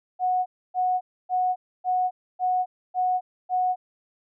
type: tone bursts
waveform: sine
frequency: 734 Hz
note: F#5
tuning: 14 cents flat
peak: -20 dBFS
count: 7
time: 0.19-3.76 s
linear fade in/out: 50 ms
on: 270 ms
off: 280 ms
effects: none

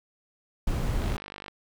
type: noise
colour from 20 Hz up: brown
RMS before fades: -27 dBFS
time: 0.67-1.17 s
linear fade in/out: 5 ms
type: click train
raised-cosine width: 0.3 ms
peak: -23 dBFS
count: 24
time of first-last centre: 1.02-1.482 s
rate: 49.8 Hz
effects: none

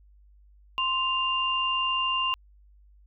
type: tone pair together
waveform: sine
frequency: 1045.4 / 2794 Hz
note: C6 / F7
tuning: -2 / 0 cents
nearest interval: octave + perfect fourth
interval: 1702 cents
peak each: -27 / -26 dBFS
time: 0.78-2.34 s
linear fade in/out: 0 ms
effects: added 50 Hz sine -53 dBFS peak until 3.06 s

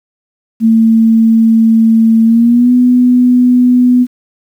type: tone with pitch glide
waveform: sine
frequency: 224.9 to 248.1 Hz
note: A3 to B3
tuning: +38 to +8 cents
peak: -4 dBFS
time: 0.6-4.07 s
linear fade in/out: 50 ms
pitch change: +170 cents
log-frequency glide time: 2.24-2.72 s
effects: 7-bit

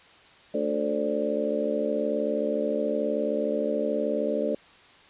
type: harmonic tone with a mistuned harmonic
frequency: 73.42 Hz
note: D2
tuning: in tune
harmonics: 3 / 4 / 5 / 6 / 7 / 8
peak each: -32 / -32 / -38 / -30 / -31 / -29 dBFS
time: 0.54-4.55 s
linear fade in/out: 5 ms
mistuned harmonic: 7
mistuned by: +48 cents
effects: white hiss -53 dBFS RMS until 5.09 s + resampled to 8000 Hz

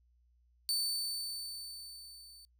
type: tone with level ramp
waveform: sawtooth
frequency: 4532 Hz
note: C#8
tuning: 37 cents sharp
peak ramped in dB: -27 to -51 dBFS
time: 0.69-2.45 s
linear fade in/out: 0 ms
effects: noise-tail reverb RT60 0.1 s tail -26 dB re dry + added 60 Hz sine -66 dBFS peak until 2.59 s

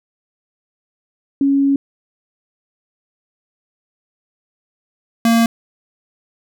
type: tone pair in turn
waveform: sine / square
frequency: 277.2 / 230 Hz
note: C#4 / A#3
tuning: 0 / -23 cents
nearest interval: minor third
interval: 323 cents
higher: first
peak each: -11 dBFS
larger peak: neither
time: 1.41-1.76 / 5.25-5.46 s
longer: first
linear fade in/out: 2 ms
effects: none

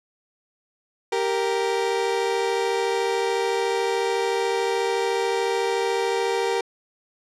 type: tone pair together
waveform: 30% pulse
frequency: 391.8 / 465.6 Hz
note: G4 / A#4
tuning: -1 / -2 cents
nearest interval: minor third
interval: 299 cents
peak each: -22 / -21 dBFS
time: 1.12-6.61 s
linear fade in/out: 5 ms
effects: low-pass 7000 Hz 12 dB/octave

